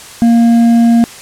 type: tone with hard clipping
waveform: triangle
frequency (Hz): 233.1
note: A#3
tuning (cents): 0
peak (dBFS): -6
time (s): 0.22-1.04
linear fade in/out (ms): 0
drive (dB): 8
effects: white hiss -32 dBFS RMS until 1.21 s + low-pass 10000 Hz 12 dB/octave